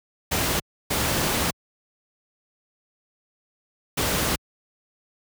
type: noise bursts at uneven times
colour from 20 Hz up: pink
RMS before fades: -23 dBFS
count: 3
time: 0.31-0.6 / 0.9-1.51 / 3.97-4.36 s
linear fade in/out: 10 ms
effects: high-pass 60 Hz 12 dB/octave